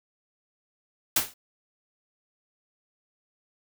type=noise with exponential decay; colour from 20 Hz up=white; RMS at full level=-18 dBFS; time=1.16-1.34 s; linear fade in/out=5 ms; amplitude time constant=39 ms; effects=none